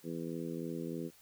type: harmonic tone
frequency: 83.2 Hz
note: E2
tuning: 17 cents sharp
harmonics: 2 / 3 / 4 / 5 / 6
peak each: -42 / -42 / -42 / -45 / -47 dBFS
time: 0.03-1.11 s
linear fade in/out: 50 ms
effects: white hiss -62 dBFS RMS until 1.21 s